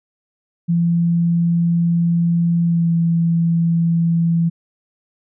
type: tone with pitch glide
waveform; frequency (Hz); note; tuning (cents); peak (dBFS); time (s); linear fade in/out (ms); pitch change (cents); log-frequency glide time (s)
sine; 169.9 to 167.46; F3 to E3; -47 to +28; -13; 0.68-4.5; 20; -25; 2.64-2.9
effects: none